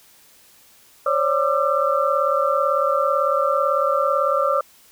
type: tone cluster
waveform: sine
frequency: 538 / 576 / 1190 / 1346 Hz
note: C5 / D5 / D6 / E6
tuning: +48 / -34 / +22 / +36 cents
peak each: -22 / -22 / -21 / -24 dBFS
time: 1.06-4.61 s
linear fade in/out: 5 ms
effects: white hiss -52 dBFS RMS until 4.91 s